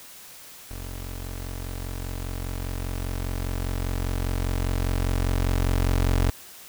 25% pulse tone with level ramp, 44.99 Hz, F#1, 48 cents flat, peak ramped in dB -30 to -15 dBFS, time 0.71-6.3 s, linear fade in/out 0 ms, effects white hiss -45 dBFS RMS until 6.68 s

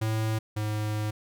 square tone pair in turn, 110 / 106.56 Hz, A2 / G#2, 0 / +45 cents, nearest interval minor second, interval 55 cents, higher first, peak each -26 / -28 dBFS, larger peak first, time 0.01-0.39 / 0.56-1.11 s, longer second, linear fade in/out 10 ms, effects none

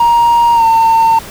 triangle tone with pitch glide, 940 to 905.4 Hz, A#5 to A5, +14 to +49 cents, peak -3 dBFS, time 0-1.19 s, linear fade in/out 5 ms, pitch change -65 cents, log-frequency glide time 0.54-0.64 s, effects tanh soft clip ceiling 0 dBFS + pink hiss -30 dBFS RMS until 1.3 s

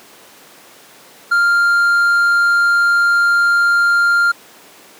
triangle tone with hard clipping, 1396.9 Hz, F6, in tune, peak -11 dBFS, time 1.31-4.32 s, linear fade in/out 10 ms, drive 6 dB, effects pink hiss -42 dBFS RMS until 4.99 s + high-pass 300 Hz 12 dB/octave

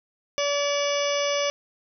harmonic tone with a mistuned harmonic, 574 Hz, D5, 40 cents flat, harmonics 1 / 2 / 3 / 4 / 5 / 6 / 8 / 9 / 10, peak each -24 / -32 / -38 / -32 / -33 / -35 / -40 / -35 / -34 dBFS, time 0.38-1.5 s, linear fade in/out 0 ms, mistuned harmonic 10, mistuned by +50 cents, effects none

